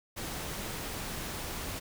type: noise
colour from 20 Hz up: pink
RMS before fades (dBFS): -38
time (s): 0.16-1.8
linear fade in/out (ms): 20
effects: none